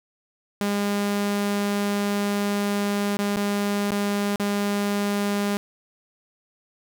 sawtooth tone with dropouts, 203.2 Hz, G#3, 38 cents flat, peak -18 dBFS, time 0.61-5.57 s, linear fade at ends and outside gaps 0 ms, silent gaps 3.17-3.19 / 3.361-3.369 / 3.907-3.919 / 4.358-4.398 s, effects none

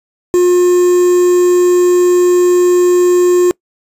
triangle tone with quantisation, 357 Hz, F4, 38 cents sharp, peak -4 dBFS, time 0.34-3.51 s, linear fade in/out 0 ms, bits 4, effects noise-tail reverb RT60 0.1 s tail -24 dB re dry + resampled to 32000 Hz

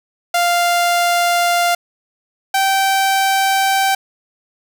sawtooth tone pair in turn, 697 / 776.4 Hz, F5 / G5, -4 / -17 cents, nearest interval major second, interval 187 cents, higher second, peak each -9 / -9 dBFS, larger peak neither, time 0.34-1.75 / 2.54-3.95 s, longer neither, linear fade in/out 5 ms, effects none

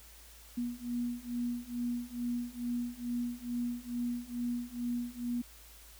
sine beating tone pair, 240 / 242.3 Hz, B3 / B3, -49 / -33 cents, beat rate 2.3 Hz, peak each -37 / -36 dBFS, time 0.57-5.42 s, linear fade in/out 10 ms, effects added 55 Hz sine -56 dBFS peak until 5.99 s + white hiss -56 dBFS RMS until 5.99 s

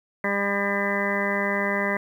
harmonic tone, 200.5 Hz, G3, 39 cents sharp, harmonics 1 / 2 / 3 / 4 / 5 / 6 / 8 / 9 / 10, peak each -29 / -31 / -29 / -38 / -32 / -35 / -32 / -31 / -28 dBFS, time 0.24-1.97 s, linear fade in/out 2 ms, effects 9-bit

